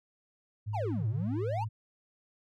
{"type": "tone with pitch glide", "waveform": "sine", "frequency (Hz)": [105.6, 108.13], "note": ["G#2", "A2"], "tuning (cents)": [29, -30], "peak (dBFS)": -32, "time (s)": [0.66, 1.69], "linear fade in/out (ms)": 20, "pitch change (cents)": 41, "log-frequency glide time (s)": [0.84, 1.12]}
{"type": "exponential two-way sweep", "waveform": "triangle", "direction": "down then up", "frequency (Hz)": [987.8, 102.5, 987.8], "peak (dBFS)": -30, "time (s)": [0.73, 1.65], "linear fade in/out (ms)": 20, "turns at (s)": 1.08}
{"effects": []}